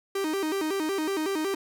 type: tone with vibrato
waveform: 45% pulse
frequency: 349.2 Hz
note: F4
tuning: in tune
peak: -26 dBFS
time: 0.15-1.55 s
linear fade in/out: 5 ms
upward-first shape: square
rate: 5.4 Hz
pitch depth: 200 cents each way
effects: none